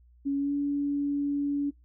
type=tone with pitch glide; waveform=sine; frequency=279.3 to 285.3 Hz; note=C#4 to C#4; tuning=+13 to +50 cents; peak=-25 dBFS; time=0.25-1.71 s; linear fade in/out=20 ms; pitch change=+37 cents; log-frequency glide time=0.37-0.53 s; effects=noise-tail reverb RT60 0.2 s tail -23 dB re dry + added 60 Hz sine -55 dBFS peak until 1.84 s